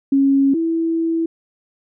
sine tone pair in turn, 274.5 / 328.9 Hz, C#4 / E4, -17 / -4 cents, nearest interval minor third, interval 313 cents, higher second, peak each -11 / -16 dBFS, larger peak first, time 0.12-0.54 / 0.54-1.26 s, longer second, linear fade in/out 5 ms, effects none

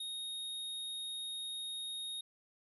square tone, 3729 Hz, A#7, in tune, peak -40 dBFS, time 0-2.21 s, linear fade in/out 5 ms, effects resampled to 32000 Hz

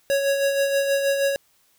square tone with tremolo, 554.4 Hz, C#5, in tune, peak -18 dBFS, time 0.1-1.36 s, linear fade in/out 0 ms, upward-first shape sine, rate 6.3 Hz, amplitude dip 45%, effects white hiss -62 dBFS RMS until 1.78 s

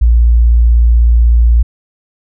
sine tone, 58.1 Hz, A#1, 5 cents flat, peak -4 dBFS, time 0.01-1.63 s, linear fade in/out 10 ms, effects none

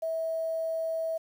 sine tone with quantisation, 650 Hz, E5, 24 cents flat, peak -28 dBFS, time 0.02-1.18 s, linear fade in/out 10 ms, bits 9, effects none

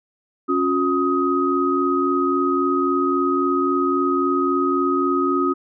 sine tone cluster, 276.4 / 360.1 / 1257 Hz, C#4 / F#4 / D#6, -5 / -47 / +17 cents, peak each -21 dBFS, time 0.48-5.54 s, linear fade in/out 20 ms, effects none

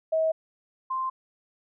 sine tone pair in turn, 640 / 1045.6 Hz, D#5 / C6, +49 / -1 cents, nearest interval minor sixth, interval 850 cents, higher second, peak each -21 / -26 dBFS, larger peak first, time 0.12-0.32 / 0.9-1.1 s, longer neither, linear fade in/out 10 ms, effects none

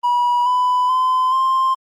triangle tone with pitch steps, 971 / 997.1 / 1024 / 1051.6 Hz, B5 / B5 / C6 / C6, -30 / +16 / -38 / +8 cents, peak -11 dBFS, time 0.03-1.75 s, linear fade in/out 20 ms, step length 430 ms, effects tanh soft clip ceiling -8 dBFS + Opus 32 kbps

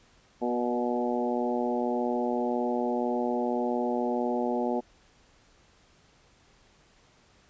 harmonic tone with a mistuned harmonic, 121.8 Hz, B2, 24 cents flat, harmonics 2 / 3 / 4 / 5 / 6 / 7, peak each -30 / -32 / -33 / -34 / -35 / -35 dBFS, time 0.41-4.81 s, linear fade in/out 20 ms, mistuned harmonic 4, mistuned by -15 cents, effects pink hiss -61 dBFS RMS until 7.49 s + resampled to 16000 Hz

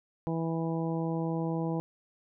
harmonic tone, 164 Hz, E3, 9 cents flat, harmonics 1 / 2 / 3 / 4 / 5 / 6, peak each -31 / -34 / -37 / -42 / -41 / -44 dBFS, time 0.27-1.8 s, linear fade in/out 0 ms, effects none

